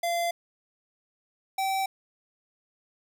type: tone pair in turn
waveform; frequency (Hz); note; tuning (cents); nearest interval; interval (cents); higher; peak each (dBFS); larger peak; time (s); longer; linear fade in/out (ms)
square; 687 / 771.9; F5 / G5; -29 / -27; major second; 202; second; -26; neither; 0.03-0.31 / 1.58-1.86; neither; 5
effects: 11-bit